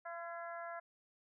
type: harmonic tone with a mistuned harmonic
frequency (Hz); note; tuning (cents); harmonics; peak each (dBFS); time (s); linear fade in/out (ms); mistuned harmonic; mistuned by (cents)
340; F4; -46; 2 / 3 / 4 / 5 / 6; -45 / -51 / -49 / -51 / -59; 0.05-0.8; 10; 5; -25
effects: none